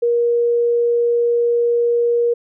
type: tone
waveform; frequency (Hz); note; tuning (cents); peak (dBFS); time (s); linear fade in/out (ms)
sine; 473.8; A#4; +28; -13; 0.02-2.34; 10
effects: none